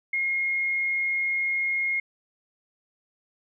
sine tone, 2147 Hz, C7, 44 cents sharp, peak -23 dBFS, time 0.13-2 s, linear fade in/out 5 ms, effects none

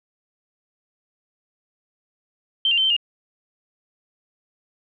sine tone with pitch steps, 3123 / 2790 / 3092 / 3111 / 2839 Hz, G7 / F7 / G7 / G7 / F7, -7 / -2 / -24 / -14 / +28 cents, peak -16 dBFS, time 2.65-2.965 s, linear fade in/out 2 ms, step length 63 ms, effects none

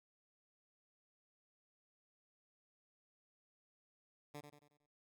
10% pulse tone with echo, 146.83 Hz, D3, in tune, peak -39 dBFS, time 4.34-4.41 s, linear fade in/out 10 ms, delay 91 ms, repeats 5, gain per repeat -7 dB, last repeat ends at 4.865 s, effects none

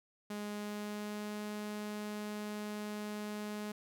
sawtooth tone with pitch glide, 207.7 to 209.7 Hz, G#3 to G#3, 0 to +17 cents, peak -35 dBFS, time 0.3-3.72 s, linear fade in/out 5 ms, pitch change +17 cents, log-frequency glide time 0.52-1.42 s, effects none

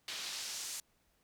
pink noise with band-pass filter sweep, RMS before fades -42 dBFS, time 0.08-0.8 s, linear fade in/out 2 ms, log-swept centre 3700 to 7500 Hz, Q 1.3, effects pink hiss -74 dBFS RMS until 1.23 s

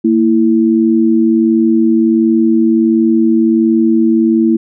sine tone pair together, 228.2 / 329.6 Hz, A#3 / E4, -37 / 0 cents, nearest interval tritone, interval 637 cents, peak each -10 dBFS, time 0.04-4.57 s, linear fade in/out 10 ms, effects none

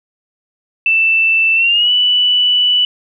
sine tone with pitch glide, 2659 to 2967 Hz, E7 to F#7, +14 to +4 cents, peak -9 dBFS, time 0.86-2.85 s, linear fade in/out 2 ms, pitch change +190 cents, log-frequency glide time 1.55-1.91 s, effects none

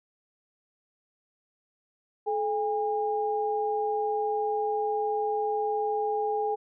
sine tone pair together, 430.1 / 811.4 Hz, A4 / G#5, -39 / -41 cents, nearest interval major seventh, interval 1098 cents, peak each -28 dBFS, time 2.26-6.56 s, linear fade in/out 20 ms, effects none

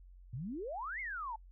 sine exponential two-way sweep, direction up then down, 110.7 to 2195 to 857 Hz, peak -38 dBFS, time 0.33-1.36 s, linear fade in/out 5 ms, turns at 1 s, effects noise-tail reverb RT60 0.1 s tail -26 dB re dry + added 45 Hz sine -53 dBFS peak until 1.51 s

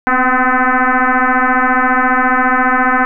sine tone with frequency modulation, 247.7 Hz, B3, 5 cents sharp, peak -9 dBFS, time 0.07-3.05 s, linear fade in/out 0 ms, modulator 255 Hz, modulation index 6.4, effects none

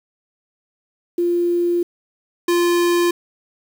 sine / square tone pair in turn, 347.5 / 347.5 Hz, F4 / F4, -9 / -9 cents, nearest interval unison, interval 0 cents, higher neither, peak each -15 dBFS, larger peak neither, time 1.18-1.83 / 2.48-3.11 s, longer first, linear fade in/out 5 ms, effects 7-bit

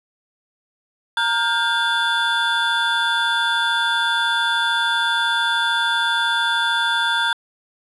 triangle tone cluster, 927 / 1416 / 1589 / 3471 Hz, A#5 / F6 / G6 / A7, -10 / +23 / +23 / -24 cents, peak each -21 dBFS, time 1.17-7.33 s, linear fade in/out 2 ms, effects resampled to 32000 Hz

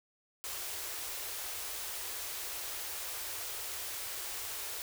white band-stop noise, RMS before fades -40 dBFS, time 0.44-4.82 s, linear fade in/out 0 ms, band 110 to 330 Hz, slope 48 dB/octave, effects none

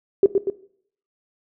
sine tone with echo, 392 Hz, G4, in tune, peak -9 dBFS, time 0.23-0.26 s, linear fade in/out 2 ms, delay 120 ms, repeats 2, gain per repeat -5 dB, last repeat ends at 0.5 s, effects noise-tail reverb RT60 0.6 s tail -17 dB re dry

